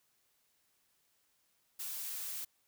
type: noise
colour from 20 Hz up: blue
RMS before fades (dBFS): -41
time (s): 1.79-2.45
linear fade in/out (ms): 10
effects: white hiss -75 dBFS RMS until 2.67 s

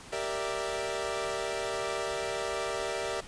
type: chord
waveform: sawtooth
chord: E half-diminished seventh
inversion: first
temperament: equal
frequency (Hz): 392 / 466.2 / 587.3 / 659.3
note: G4 / Bb4 / D5 / E5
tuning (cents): 0 / 0 / 0 / 0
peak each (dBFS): -33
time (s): 0.12-3.21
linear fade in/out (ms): 10
effects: pink hiss -48 dBFS RMS until 3.27 s + resampled to 22050 Hz

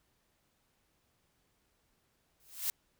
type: noise with exponential growth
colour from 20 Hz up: blue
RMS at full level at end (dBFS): -30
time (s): 2.4-2.7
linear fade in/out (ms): 0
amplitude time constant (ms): 64
effects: pink hiss -75 dBFS RMS until 2.99 s

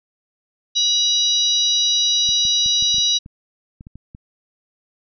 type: harmonic tone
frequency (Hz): 970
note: B5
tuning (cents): -31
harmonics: 3 / 4 / 5 / 6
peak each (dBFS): -27 / -16 / -25 / -23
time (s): 0.75-3.19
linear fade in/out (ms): 20
type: clicks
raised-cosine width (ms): 5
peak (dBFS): -25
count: 11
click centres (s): 2.29 / 2.452 / 2.661 / 2.825 / 2.944 / 2.983 / 3.261 / 3.809 / 3.869 / 3.956 / 4.149
effects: none

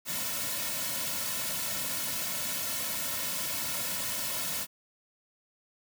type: noise with comb filter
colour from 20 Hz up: white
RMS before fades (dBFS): -33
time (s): 0.05-4.67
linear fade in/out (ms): 50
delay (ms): 2.5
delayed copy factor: -0.9
effects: none

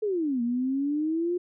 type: exponential two-way sweep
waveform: sine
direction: down then up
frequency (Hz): 443.1 to 233.1 to 360.3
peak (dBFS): -24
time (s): 0.02-1.38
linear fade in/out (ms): 10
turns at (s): 0.42
effects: none

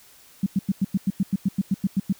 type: tone bursts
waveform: sine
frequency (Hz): 193.4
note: G3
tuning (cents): -23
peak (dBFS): -17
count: 14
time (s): 0.43-2.127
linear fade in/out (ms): 5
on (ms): 33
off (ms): 95
effects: white hiss -52 dBFS RMS until 2.19 s

